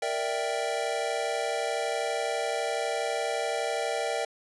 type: chord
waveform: square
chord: E half-diminished seventh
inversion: second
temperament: equal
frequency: 466.2 / 587.3 / 659.3 / 784 Hz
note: Bb4 / D5 / E5 / G5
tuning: 0 / 0 / 0 / 0 cents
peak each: -34 dBFS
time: 0.02-4.25 s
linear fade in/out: 5 ms
effects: resampled to 24000 Hz